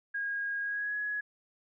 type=tone with pitch glide; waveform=sine; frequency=1634 to 1679.9 Hz; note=G#6 to G#6; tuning=-29 to +19 cents; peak=-31 dBFS; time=0.14-1.21 s; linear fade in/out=10 ms; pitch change=+48 cents; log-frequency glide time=0.61-0.96 s; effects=none